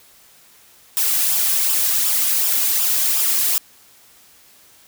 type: noise with flanger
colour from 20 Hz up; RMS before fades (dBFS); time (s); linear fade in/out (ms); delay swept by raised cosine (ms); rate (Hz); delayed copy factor
blue; -18; 0.97-3.58; 0; 0.47 to 2.27; 2.7; -0.55
effects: white hiss -50 dBFS RMS until 4.87 s